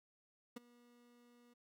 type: tone with ADSR envelope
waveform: 30% pulse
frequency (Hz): 241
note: B3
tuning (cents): -42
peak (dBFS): -40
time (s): 0.56-1.54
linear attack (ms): 8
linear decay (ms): 16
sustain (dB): -22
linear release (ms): 12
effects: none